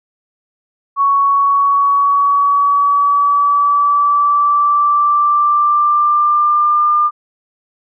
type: tone with pitch glide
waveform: sine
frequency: 1114 to 1200.9 Hz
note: C#6 to D6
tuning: +8 to +38 cents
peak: -9 dBFS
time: 0.96-7.11 s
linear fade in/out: 50 ms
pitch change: +130 cents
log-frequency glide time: 1.18-6.92 s
effects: none